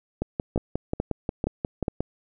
two click trains, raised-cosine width 2 ms, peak -11 / -12 dBFS, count 4 / 11, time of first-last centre 0.56-1.882 / 0.22-2.006 s, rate 2.27 / 5.6 Hz, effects none

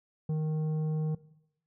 sine tone with tanh clipping, 155.5 Hz, D#3, 1 cent flat, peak -29 dBFS, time 0.29-1.15 s, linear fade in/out 5 ms, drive 8 dB, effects noise-tail reverb RT60 0.8 s tail -19 dB re dry

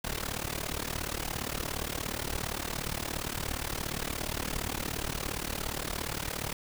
pink noise with amplitude modulation, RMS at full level -31 dBFS, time 0.04-6.53 s, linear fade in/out 5 ms, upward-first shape sine, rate 37.2 Hz, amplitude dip 90%, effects none

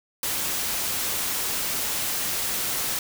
white noise, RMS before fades -27 dBFS, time 0.23-2.99 s, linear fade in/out 2 ms, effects none

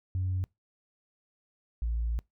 sine tone pair in turn, 92.7 / 57.17 Hz, F#2 / A#1, +4 / -33 cents, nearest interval minor sixth, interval 837 cents, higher first, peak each -26 dBFS, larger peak neither, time 0.15-0.44 / 1.82-2.19 s, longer second, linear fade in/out 0 ms, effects noise-tail reverb RT60 0.2 s tail -26 dB re dry + tanh soft clip ceiling -24 dBFS

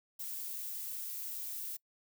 violet noise, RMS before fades -41 dBFS, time 0.19-1.77 s, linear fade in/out 10 ms, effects noise-tail reverb RT60 0.1 s tail -24 dB re dry

